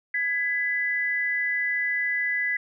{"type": "tone pair together", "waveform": "sine", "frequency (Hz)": [1665, 1998.8], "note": ["G#6", "B6"], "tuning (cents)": [4, 20], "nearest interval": "minor third", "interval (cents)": 316, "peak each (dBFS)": [-29, -24], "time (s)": [0.14, 2.57], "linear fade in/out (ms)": 5, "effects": []}